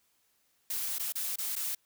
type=noise with dropouts; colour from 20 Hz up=blue; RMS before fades=-34 dBFS; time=0.7-1.75 s; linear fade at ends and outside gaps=5 ms; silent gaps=0.985-0.995 / 1.123-1.154 / 1.359-1.384 / 1.555-1.562 s; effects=white hiss -72 dBFS RMS until 1.85 s